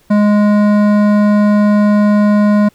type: tone with hard clipping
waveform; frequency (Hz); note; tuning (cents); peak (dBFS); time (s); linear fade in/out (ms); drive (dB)
triangle; 207.8; G#3; +1; -9; 0.1-2.69; 10; 17
effects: pink hiss -52 dBFS RMS until 2.74 s